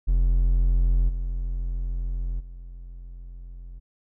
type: tone with level steps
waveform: triangle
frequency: 43.46 Hz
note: F1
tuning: 8 cents flat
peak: -15 / -23 / -35 dBFS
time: 0.07-3.8 s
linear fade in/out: 20 ms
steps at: 1.08 / 2.39 s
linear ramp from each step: 20 ms
effects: none